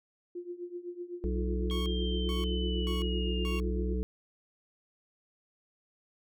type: tone with tremolo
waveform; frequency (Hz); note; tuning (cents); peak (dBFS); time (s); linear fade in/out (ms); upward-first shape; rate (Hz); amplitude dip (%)
sine; 351.7; F4; +12; -34; 0.35-3.94; 5; triangle; 7.9; 90
type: harmonic tone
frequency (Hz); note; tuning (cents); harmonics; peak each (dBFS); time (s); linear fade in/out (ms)
62.2; B1; +13; 1 / 3 / 5 / 7; -30 / -36 / -41 / -38; 1.24-4.03; 0
type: exponential sweep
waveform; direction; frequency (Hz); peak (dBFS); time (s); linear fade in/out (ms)
sine; down; 3250 to 2768; -38; 1.7-3.59; 0
type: tone bursts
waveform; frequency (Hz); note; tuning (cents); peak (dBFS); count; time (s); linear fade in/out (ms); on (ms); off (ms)
sawtooth; 1108.7; C#6; 0; -38; 4; 1.71-3.6; 0; 150; 430
effects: none